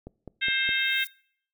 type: click train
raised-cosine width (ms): 2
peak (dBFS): -26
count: 4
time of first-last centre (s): 0.07-0.691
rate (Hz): 4.83
type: harmonic tone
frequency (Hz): 529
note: C5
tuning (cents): +19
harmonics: 3 / 4 / 5 / 6 / 7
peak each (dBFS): -29 / -28 / -31 / -32 / -30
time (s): 0.41-1.05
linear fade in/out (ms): 20
type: noise with exponential growth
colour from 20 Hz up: violet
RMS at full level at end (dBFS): -39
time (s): 0.47-1.07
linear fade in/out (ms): 0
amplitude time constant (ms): 130
effects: noise-tail reverb RT60 0.6 s tail -23 dB re dry